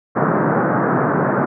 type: band-pass noise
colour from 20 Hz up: pink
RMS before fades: -17 dBFS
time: 0.15-1.46 s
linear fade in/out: 20 ms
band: 130 to 1600 Hz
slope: 48 dB/octave
effects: none